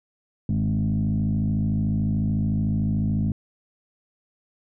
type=tone with frequency modulation; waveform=sine; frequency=152.4 Hz; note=D#3; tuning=36 cents flat; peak=-19 dBFS; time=0.49-3.32 s; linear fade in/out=2 ms; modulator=53.7 Hz; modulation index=1.6; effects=tanh soft clip ceiling -16 dBFS